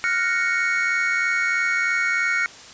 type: chord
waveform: triangle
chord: Gb major seventh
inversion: third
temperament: equal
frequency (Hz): 1396.9 / 1480 / 1864.7 / 2217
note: F6 / Gb6 / Bb6 / Db7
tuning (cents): 0 / 0 / 0 / 0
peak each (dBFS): -23 / -26 / -24 / -21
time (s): 0.04-2.46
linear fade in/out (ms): 0
effects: white hiss -42 dBFS RMS until 2.73 s + resampled to 16000 Hz